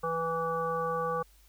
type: harmonic tone with a mistuned harmonic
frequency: 164.6 Hz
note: E3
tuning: 2 cents flat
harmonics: 1 / 3 / 5 / 7 / 9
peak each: -40 / -32 / -38 / -32 / -43 dBFS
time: 0.03-1.23 s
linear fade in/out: 10 ms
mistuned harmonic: 1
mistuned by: +19 cents
effects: added 50 Hz sine -58 dBFS peak until 1.48 s + white hiss -64 dBFS RMS until 1.48 s